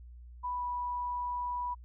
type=tone with pitch glide; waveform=sine; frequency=987.8 to 980.4 Hz; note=B5 to B5; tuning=0 to -13 cents; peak=-32 dBFS; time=0.43-1.75 s; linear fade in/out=20 ms; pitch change=-13 cents; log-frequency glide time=0.56-0.63 s; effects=added 60 Hz sine -47 dBFS peak until 1.84 s